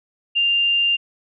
sine tone, 2794 Hz, F7, in tune, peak -15 dBFS, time 0.35-0.97 s, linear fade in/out 20 ms, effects none

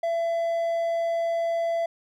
triangle tone, 671 Hz, E5, 31 cents sharp, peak -21 dBFS, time 0.03-1.86 s, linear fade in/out 5 ms, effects none

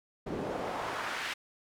pink noise with band-pass filter sweep, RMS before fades -36 dBFS, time 0.26-1.34 s, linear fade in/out 10 ms, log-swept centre 300 to 2300 Hz, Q 1.2, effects none

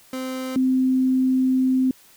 30% pulse / sine tone pair in turn, 259.3 / 259.3 Hz, C4 / C4, -15 / -15 cents, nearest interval unison, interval 0 cents, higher neither, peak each -24 / -16 dBFS, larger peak second, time 0.13-0.56 / 0.56-1.91 s, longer second, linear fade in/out 2 ms, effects white hiss -52 dBFS RMS until 2.16 s

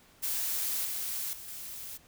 blue noise with level steps, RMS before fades -32 / -35 / -45 / -42 dBFS, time 0.22-1.98 s, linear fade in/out 20 ms, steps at 0.85 / 1.33 / 1.48 s, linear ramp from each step 2 ms, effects pink hiss -60 dBFS RMS until 2.07 s

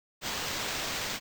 violet noise with sample-and-hold, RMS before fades -34 dBFS, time 0.21-1.2 s, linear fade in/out 50 ms, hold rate 11025 Hz, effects none

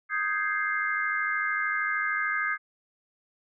sine chord, Ab major seventh, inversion second, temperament equal, 1244.5 / 1568 / 1661.2 / 2093 Hz, Eb6 / G6 / Ab6 / C7, 0 / 0 / 0 / 0 cents, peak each -31 dBFS, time 0.09-2.58 s, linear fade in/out 50 ms, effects none

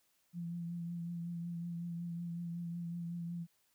sine tone with vibrato, 170.9 Hz, F3, 37 cents flat, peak -38 dBFS, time 0.33-3.47 s, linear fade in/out 50 ms, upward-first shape triangle, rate 5.4 Hz, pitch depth 30 cents each way, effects white hiss -75 dBFS RMS until 3.74 s

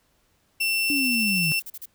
35% pulse tone, 2700 Hz, E7, 41 cents sharp, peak -20 dBFS, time 0.6-1.6 s, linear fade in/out 10 ms
violet noise bursts, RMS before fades -37 dBFS, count 13, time 0.88-1.857 s, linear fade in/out 5 ms, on 41 ms, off 37 ms
sine linear sweep, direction down, 293.7 to 149.2 Hz, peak -25 dBFS, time 0.9-1.52 s, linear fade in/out 0 ms
effects pink hiss -66 dBFS RMS until 1.94 s

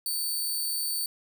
10% pulse tone, 4539 Hz, C#8, 40 cents sharp, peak -21 dBFS, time 0.06-1.06 s, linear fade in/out 2 ms, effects 9-bit

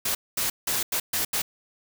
white noise bursts at uneven times, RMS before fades -26 dBFS, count 6, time 0.05-0.15 / 0.37-0.5 / 0.67-0.83 / 0.92-1 / 1.13-1.25 / 1.33-1.42 s, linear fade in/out 5 ms, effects none

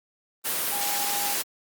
sine tone in noise, 813 Hz, G#5, 37 cents flat, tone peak -32 dBFS, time 0.71-1.35 s, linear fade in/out 20 ms, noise white, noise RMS -27 dBFS, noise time 0.44-1.43 s, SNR -8 dB, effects high-pass 200 Hz 12 dB/octave + Opus 32 kbps

